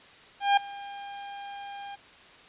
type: tone with ADSR envelope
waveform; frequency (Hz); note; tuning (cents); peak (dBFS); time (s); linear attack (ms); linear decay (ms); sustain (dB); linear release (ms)
40% pulse; 803; G5; +41; -16; 0.4-1.96; 170; 6; -21; 16
effects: white hiss -52 dBFS RMS until 2.48 s + resampled to 8000 Hz